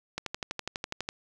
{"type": "click train", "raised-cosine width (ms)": 0.2, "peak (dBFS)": -15, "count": 12, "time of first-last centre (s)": [0.18, 1.089], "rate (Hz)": 12.1, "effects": []}